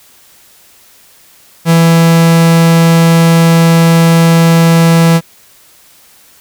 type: tone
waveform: 45% pulse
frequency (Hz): 165.8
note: E3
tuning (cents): +10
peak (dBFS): -4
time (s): 1.65-5.21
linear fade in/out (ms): 50
effects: white hiss -43 dBFS RMS until 6.4 s